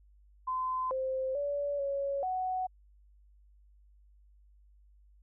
sine tone with pitch steps, 1027 / 524 / 573 / 557 / 743 Hz, C6 / C5 / D5 / C#5 / F#5, -33 / +2 / -43 / +8 / +7 cents, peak -30 dBFS, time 0.47-2.67 s, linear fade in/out 10 ms, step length 440 ms, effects added 50 Hz sine -58 dBFS peak until 5.22 s

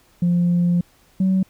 sine tone pair in turn, 174.61 / 188.86 Hz, F3 / F#3, 0 / +36 cents, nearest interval minor second, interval 136 cents, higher second, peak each -13 dBFS, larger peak neither, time 0.22-0.81 / 1.2-1.43 s, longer first, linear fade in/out 5 ms, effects tanh soft clip ceiling -12 dBFS + pink hiss -56 dBFS RMS until 1.49 s

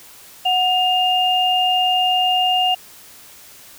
sine tone pair together, 736 / 2816 Hz, F#5 / F7, -9 / +14 cents, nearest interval octave + major seventh, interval 2323 cents, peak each -17 / -17 dBFS, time 0.45-2.75 s, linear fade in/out 10 ms, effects white hiss -43 dBFS RMS until 3.78 s

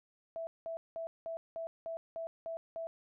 sine tone bursts, 659.3 Hz, E5, in tune, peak -37 dBFS, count 9, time 0.36-2.87 s, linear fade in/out 0 ms, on 110 ms, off 190 ms, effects none

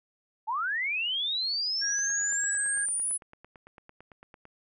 sine linear sweep, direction up, 826 to 10160 Hz, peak -27 dBFS, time 0.47-3.18 s, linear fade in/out 20 ms
sine tone, 1643 Hz, G#6, 19 cents flat, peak -31 dBFS, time 1.81-2.86 s, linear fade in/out 20 ms
click train, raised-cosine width 0.5 ms, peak -34 dBFS, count 23, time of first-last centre 1.99-4.454 s, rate 8.93 Hz
effects none

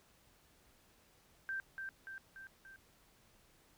sine tone with echo, 1568 Hz, G6, in tune, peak -37 dBFS, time 1.49-1.6 s, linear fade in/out 0 ms, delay 290 ms, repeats 4, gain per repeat -4 dB, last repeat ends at 2.76 s, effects pink hiss -68 dBFS RMS until 3.77 s

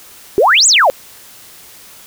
sine exponential two-way sweep, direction up then down, 360 to 8330 to 501 Hz, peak -6 dBFS, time 0.38-0.9 s, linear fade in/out 0 ms, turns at 0.67 s, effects white hiss -39 dBFS RMS until 2.06 s

